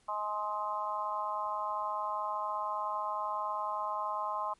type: harmonic tone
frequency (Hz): 210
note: G#3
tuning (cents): +19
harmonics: 3 / 4 / 5 / 6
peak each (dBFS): -41 / -38 / -34 / -41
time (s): 0.08-4.54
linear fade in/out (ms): 10
effects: pink hiss -68 dBFS RMS until 4.59 s + MP3 48 kbps